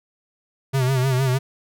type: tone with vibrato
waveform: square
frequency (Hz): 130.81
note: C3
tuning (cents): 0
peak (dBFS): -18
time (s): 0.73-1.39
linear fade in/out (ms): 20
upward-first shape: sine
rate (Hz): 6.5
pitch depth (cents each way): 73
effects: none